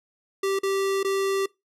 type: tone with dropouts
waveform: square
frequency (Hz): 390.2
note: G4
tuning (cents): -8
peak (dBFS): -23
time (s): 0.43-1.46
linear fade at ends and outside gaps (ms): 5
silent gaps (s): 0.59-0.632 / 1.031-1.046
effects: noise-tail reverb RT60 0.2 s tail -22 dB re dry + low-pass 12000 Hz 12 dB/octave